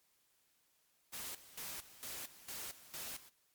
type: noise with tremolo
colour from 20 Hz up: white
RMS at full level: -45 dBFS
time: 1.12-3.3 s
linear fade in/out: 20 ms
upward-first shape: square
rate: 2.2 Hz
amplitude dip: 80%
effects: white hiss -75 dBFS RMS until 3.54 s + MP3 96 kbps